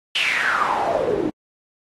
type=noise with band-pass filter sweep; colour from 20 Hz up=pink; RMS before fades=-21 dBFS; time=0.15-1.3 s; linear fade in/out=5 ms; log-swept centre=3000 to 310 Hz; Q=6.4; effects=AAC 32 kbps